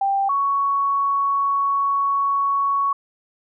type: tone pair in turn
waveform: sine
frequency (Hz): 788 / 1114.4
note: G5 / C#6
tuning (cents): +9 / +9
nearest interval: tritone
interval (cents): 600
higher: second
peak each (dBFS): -17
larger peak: neither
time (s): 0.01-0.29 / 0.29-2.93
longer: second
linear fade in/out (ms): 5
effects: none